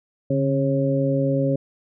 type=harmonic tone with a mistuned harmonic; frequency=136.3 Hz; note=C#3; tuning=29 cents flat; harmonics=1 / 2 / 3 / 4; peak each=-22 / -23 / -29 / -23 dBFS; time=0.3-1.56 s; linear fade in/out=5 ms; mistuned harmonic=1; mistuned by=+69 cents; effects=none